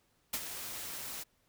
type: noise with ADSR envelope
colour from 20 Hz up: white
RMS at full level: -33 dBFS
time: 0.33-1.24 s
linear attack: 9 ms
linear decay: 50 ms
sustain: -9 dB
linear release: 19 ms
effects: pink hiss -73 dBFS RMS until 1.48 s